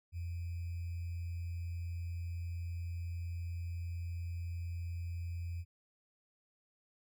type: tone with sample-and-hold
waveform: sine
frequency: 85.7 Hz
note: F2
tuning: 32 cents flat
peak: -37 dBFS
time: 0.12-5.65 s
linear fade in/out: 50 ms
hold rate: 2450 Hz
effects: none